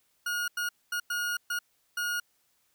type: tone bursts at uneven times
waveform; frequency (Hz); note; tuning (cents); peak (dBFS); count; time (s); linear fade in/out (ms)
40% pulse; 1436; F6; +48; -28; 6; 0.26-0.48 / 0.57-0.69 / 0.92-1 / 1.1-1.37 / 1.5-1.59 / 1.97-2.2; 5
effects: white hiss -71 dBFS RMS until 2.74 s